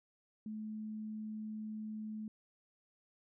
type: tone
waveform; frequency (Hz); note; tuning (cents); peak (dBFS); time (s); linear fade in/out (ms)
sine; 215.7; A3; -34; -40; 0.46-2.28; 2
effects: none